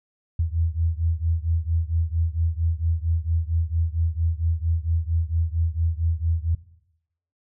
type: beating tone pair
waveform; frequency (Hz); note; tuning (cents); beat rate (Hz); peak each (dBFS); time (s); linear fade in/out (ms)
sine; 80.9 / 85.3; E2 / F2; -32 / -40; 4.4; -23 / -24; 0.39-6.55; 5
effects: noise-tail reverb RT60 0.8 s tail -18 dB re dry